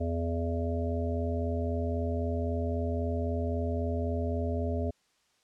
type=harmonic tone; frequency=83.8 Hz; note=E2; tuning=29 cents sharp; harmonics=1 / 3 / 5 / 7 / 8; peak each=-30 / -35 / -37 / -38 / -39 dBFS; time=0-4.91 s; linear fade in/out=10 ms; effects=white hiss -70 dBFS RMS until 5.43 s + low-pass 7000 Hz 12 dB/octave